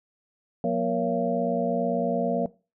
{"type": "tone cluster", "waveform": "sine", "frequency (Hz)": [180.8, 238.7, 469.9, 559, 682], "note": ["F#3", "A#3", "A#4", "C#5", "F5"], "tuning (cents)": [-40, 41, 14, 14, -41], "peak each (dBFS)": -29, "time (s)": [0.64, 2.46], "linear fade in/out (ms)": 2, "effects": ["noise-tail reverb RT60 0.3 s tail -19 dB re dry"]}